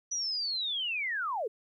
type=linear sweep; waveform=sine; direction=down; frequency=5940 to 388.6 Hz; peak=-30 dBFS; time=0.11-1.48 s; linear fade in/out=10 ms; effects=12-bit